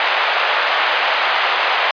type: band-pass noise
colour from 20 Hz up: pink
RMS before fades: -17 dBFS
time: 0-1.91 s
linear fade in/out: 2 ms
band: 650 to 3400 Hz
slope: 24 dB/octave
effects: resampled to 11025 Hz